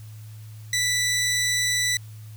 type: tone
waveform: 15% pulse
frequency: 1975.5 Hz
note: B6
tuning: in tune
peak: -15 dBFS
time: 0.73-1.97 s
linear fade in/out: 2 ms
effects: added 108 Hz sine -38 dBFS peak until 2.36 s + white hiss -54 dBFS RMS until 2.36 s